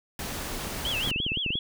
pink noise, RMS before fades -34 dBFS, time 0.19-1.11 s, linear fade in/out 2 ms
sine tone with vibrato, 2966 Hz, F#7, 4 cents sharp, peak -27 dBFS, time 0.85-1.59 s, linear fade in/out 2 ms, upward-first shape sine, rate 5.9 Hz, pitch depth 230 cents each way
clicks, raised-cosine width 3 ms, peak -20 dBFS, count 10, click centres 1.075 / 1.115 / 1.161 / 1.202 / 1.265 / 1.319 / 1.373 / 1.463 / 1.505 / 1.555 s
effects none

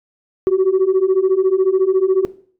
sine beating tone pair, 370 / 384 Hz, F#4 / G4, 0 / -36 cents, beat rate 14 Hz, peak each -13 dBFS, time 0.47-2.25 s, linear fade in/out 0 ms, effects noise-tail reverb RT60 0.5 s tail -18 dB re dry + tanh soft clip ceiling -8 dBFS

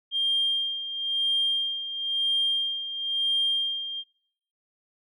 sine tone with tremolo, 3200 Hz, G7, 35 cents sharp, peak -20 dBFS, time 0.11-4.04 s, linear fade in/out 50 ms, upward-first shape sine, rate 0.99 Hz, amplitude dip 70%, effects noise-tail reverb RT60 0.7 s tail -23 dB re dry + tanh soft clip ceiling -16 dBFS

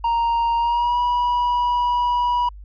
triangle tone with pitch glide, 932.3 to 973 Hz, A#5 to B5, 0 to -26 cents, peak -15 dBFS, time 0.04-2.49 s, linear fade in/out 5 ms, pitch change +74 cents, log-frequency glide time 0.57-0.99 s, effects added 50 Hz sine -36 dBFS peak until 2.64 s + resampled to 11025 Hz

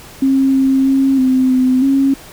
sine tone with pitch steps, 268.7 / 267 / 269.7 / 258.9 / 256.3 / 272.5 Hz, C4 / C4 / C#4 / C4 / C4 / C#4, +46 / +35 / -47 / -18 / -36 / -29 cents, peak -9 dBFS, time 0.22-2.14 s, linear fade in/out 5 ms, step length 320 ms, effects pink hiss -37 dBFS RMS until 2.32 s

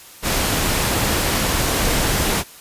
pink noise, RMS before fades -19 dBFS, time 0.22-2.44 s, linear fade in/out 50 ms, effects white hiss -42 dBFS RMS until 2.6 s + resampled to 32000 Hz

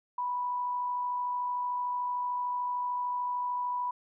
sine tone with amplitude modulation, 985 Hz, B5, 5 cents flat, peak -28 dBFS, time 0.18-3.91 s, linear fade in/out 5 ms, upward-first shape sine, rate 53.4 Hz, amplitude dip 25%, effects none

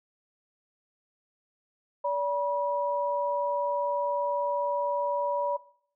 sine tone pair together, 575.6 / 968 Hz, D5 / B5, -35 / -35 cents, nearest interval major sixth, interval 900 cents, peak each -28 dBFS, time 2.04-5.57 s, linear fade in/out 10 ms, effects noise-tail reverb RT60 0.5 s tail -17 dB re dry

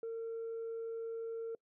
sine tone, 455.7 Hz, A#4, 39 cents flat, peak -36 dBFS, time 0.03-1.55 s, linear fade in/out 2 ms, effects noise-tail reverb RT60 0.1 s tail -26 dB re dry + tanh soft clip ceiling -36 dBFS

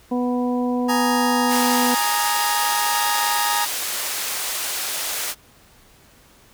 harmonic tone, 246.9 Hz, B3, in tune, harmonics 1 / 2 / 3 / 4, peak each -20 / -26 / -30 / -32 dBFS, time 0.11-1.95 s, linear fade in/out 10 ms
sawtooth chord, Ab suspended second, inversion none, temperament just, 830.6 / 934.4 / 1245.9 Hz, Ab5 / Bb5 / Eb6, 0 / +4 / +2 cents, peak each -20 / -19 / -22 dBFS, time 0.88-3.66 s, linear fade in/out 20 ms
white band-pass noise, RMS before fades -26 dBFS, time 1.48-5.35 s, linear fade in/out 50 ms, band 480 to 14000 Hz, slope 12 dB/octave
effects pink hiss -52 dBFS RMS until 6.53 s

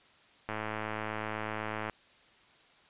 click train, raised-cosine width 0.5 ms, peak -20 dBFS, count 153, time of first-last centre 0.49-1.897 s, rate 108 Hz, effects white hiss -61 dBFS RMS until 2.89 s + resampled to 8000 Hz

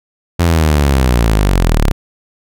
sawtooth linear sweep, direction down, 87.31 to 32.63 Hz, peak -5 dBFS, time 0.39-1.92 s, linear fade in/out 10 ms, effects none

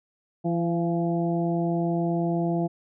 harmonic tone with a mistuned harmonic, 169.2 Hz, E3, 45 cents sharp, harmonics 1 / 2 / 3 / 4 / 5, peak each -25 / -27 / -37 / -30 / -41 dBFS, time 0.44-2.68 s, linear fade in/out 20 ms, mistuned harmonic 4, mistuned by +20 cents, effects none

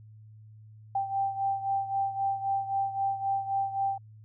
sine beating tone pair, 784 / 787.8 Hz, G5 / G5, 0 / +8 cents, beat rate 3.8 Hz, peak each -28 / -33 dBFS, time 0.95-3.98 s, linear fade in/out 5 ms, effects added 108 Hz sine -48 dBFS peak until 4.24 s

